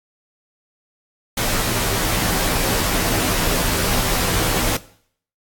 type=noise with comb filter; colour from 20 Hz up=pink; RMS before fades=-20 dBFS; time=1.37-4.77 s; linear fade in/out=5 ms; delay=14 ms; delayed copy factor=-0.9; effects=noise-tail reverb RT60 0.6 s tail -18 dB re dry + AAC 64 kbps